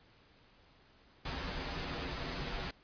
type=noise with comb filter; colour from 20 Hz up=pink; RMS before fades=-39 dBFS; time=1.25-2.71 s; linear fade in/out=5 ms; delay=9.4 ms; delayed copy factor=-0.85; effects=pink hiss -64 dBFS RMS until 2.83 s + resampled to 11025 Hz